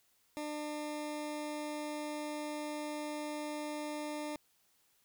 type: tone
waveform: 20% pulse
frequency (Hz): 300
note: D4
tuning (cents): +37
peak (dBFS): -33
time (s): 0.37-4.36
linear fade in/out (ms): 0
effects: white hiss -72 dBFS RMS until 5.04 s